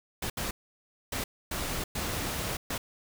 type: noise bursts at uneven times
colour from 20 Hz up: pink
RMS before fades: -33 dBFS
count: 6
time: 0.22-0.3 / 0.37-0.51 / 1.12-1.24 / 1.51-1.84 / 1.95-2.57 / 2.7-2.78 s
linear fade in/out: 5 ms
effects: none